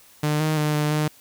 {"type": "tone with pitch steps", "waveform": "sawtooth", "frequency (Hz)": [150.4, 155.5, 151, 149.8, 152.2], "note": ["D3", "D#3", "D3", "D3", "D#3"], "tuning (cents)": [42, -1, 48, 35, -38], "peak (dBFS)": -16, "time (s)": [0.23, 1.08], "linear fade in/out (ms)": 5, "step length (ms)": 170, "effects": ["white hiss -52 dBFS RMS until 1.2 s"]}